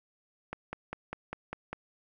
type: click train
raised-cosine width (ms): 0.5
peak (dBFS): -21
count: 7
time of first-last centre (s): 0.53-1.73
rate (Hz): 5
effects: none